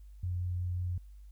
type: tone with vibrato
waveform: sine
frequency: 89.6 Hz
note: F2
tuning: 45 cents sharp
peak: -31 dBFS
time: 0.23-0.98 s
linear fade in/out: 5 ms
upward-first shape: sine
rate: 5.5 Hz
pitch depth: 8 cents each way
effects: added 50 Hz sine -48 dBFS peak until 1.31 s + white hiss -75 dBFS RMS until 1.31 s